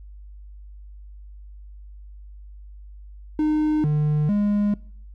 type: tone with pitch steps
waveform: triangle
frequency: 305.9 / 150.1 / 205.9 Hz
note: D#4 / D3 / G#3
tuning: -29 / +38 / -15 cents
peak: -16 dBFS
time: 3.39-4.74 s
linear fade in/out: 2 ms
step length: 450 ms
effects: noise-tail reverb RT60 0.6 s tail -23 dB re dry + added 50 Hz sine -39 dBFS peak until 5.14 s